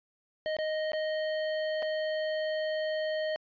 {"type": "tone with dropouts", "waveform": "square", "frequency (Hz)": 622.3, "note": "D#5", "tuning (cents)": 0, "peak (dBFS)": -30, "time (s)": [0.46, 3.36], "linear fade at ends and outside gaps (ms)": 0, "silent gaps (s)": [[0.567, 0.587], [0.919, 0.933], [1.823, 1.827]], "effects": ["resampled to 11025 Hz"]}